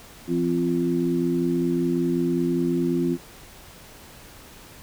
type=tone cluster; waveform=sine; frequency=170.2 / 259.7 / 345 Hz; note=F3 / C4 / F4; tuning=-44 / -13 / -21 cents; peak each=-26 / -24 / -24 dBFS; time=0.27-3.18 s; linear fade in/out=50 ms; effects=pink hiss -46 dBFS RMS until 4.82 s